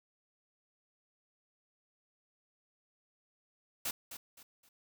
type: noise with echo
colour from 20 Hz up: white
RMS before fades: -36 dBFS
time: 3.85-3.91 s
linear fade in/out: 5 ms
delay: 260 ms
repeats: 3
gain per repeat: -10 dB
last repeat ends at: 4.69 s
effects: none